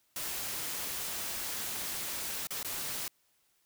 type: noise with dropouts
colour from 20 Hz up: white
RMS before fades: -37 dBFS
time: 0.16-3.08 s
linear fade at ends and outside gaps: 2 ms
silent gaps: 2.471-2.506 / 2.63-2.646 s
effects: white hiss -72 dBFS RMS until 3.65 s